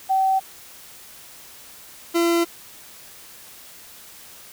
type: tone pair in turn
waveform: sine / 40% pulse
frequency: 767 / 339.3 Hz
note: G5 / F4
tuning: -38 / -50 cents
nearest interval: octave + major second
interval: 1412 cents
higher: first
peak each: -16 dBFS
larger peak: neither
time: 0.09-0.4 / 2.14-2.45 s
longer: neither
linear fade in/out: 20 ms
effects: white hiss -44 dBFS RMS until 4.52 s